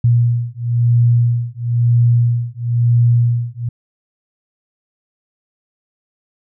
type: beating tone pair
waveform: sine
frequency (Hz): 118.6 / 119.6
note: A#2 / A#2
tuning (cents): +30 / +45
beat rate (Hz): 1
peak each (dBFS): -14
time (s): 0.04-3.69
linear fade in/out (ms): 5
effects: none